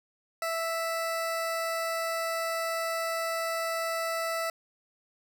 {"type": "tone", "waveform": "20% pulse", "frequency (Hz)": 659.3, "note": "E5", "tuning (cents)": 0, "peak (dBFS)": -24, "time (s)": [0.42, 4.5], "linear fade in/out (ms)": 2, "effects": []}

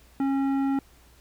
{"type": "tone with tanh clipping", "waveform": "sine", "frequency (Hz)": 273.1, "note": "C#4", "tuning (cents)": -26, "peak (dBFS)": -24, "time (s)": [0.2, 0.79], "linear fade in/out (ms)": 2, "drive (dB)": 12, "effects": ["added 60 Hz sine -56 dBFS peak until 1.2 s", "pink hiss -58 dBFS RMS until 1.2 s"]}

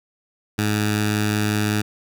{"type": "tone with notch filter", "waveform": "10% pulse", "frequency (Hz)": 105.4, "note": "G#2", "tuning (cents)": 26, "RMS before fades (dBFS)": -21, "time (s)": [0.58, 1.82], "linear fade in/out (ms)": 10, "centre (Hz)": 560, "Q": 0.92, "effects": []}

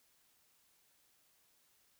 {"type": "silence", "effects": ["white hiss -72 dBFS RMS until 1.99 s"]}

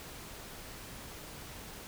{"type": "silence", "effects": ["pink hiss -47 dBFS RMS until 1.87 s"]}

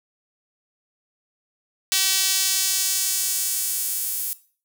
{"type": "tone with high-pass filter sweep", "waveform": "sawtooth", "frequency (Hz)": 382, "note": "G4", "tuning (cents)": -45, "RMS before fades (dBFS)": -23, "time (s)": [1.92, 4.33], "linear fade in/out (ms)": 0, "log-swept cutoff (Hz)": [4000, 12000], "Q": 0.91, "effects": ["noise-tail reverb RT60 0.4 s tail -17 dB re dry"]}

